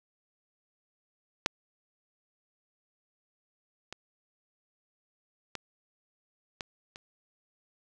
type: clicks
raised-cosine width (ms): 0.2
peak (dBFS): -7 / -22 / -18 / -18 / -27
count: 5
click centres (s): 1.461 / 3.926 / 5.553 / 6.608 / 6.959
effects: none